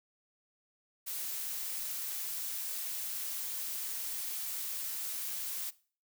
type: noise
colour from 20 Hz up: blue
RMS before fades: -38 dBFS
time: 1.06-5.71 s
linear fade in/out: 20 ms
effects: noise-tail reverb RT60 0.4 s tail -19 dB re dry